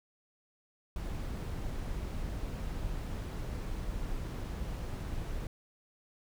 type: noise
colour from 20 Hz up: brown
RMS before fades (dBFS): -37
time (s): 0.96-5.47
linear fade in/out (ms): 2
effects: none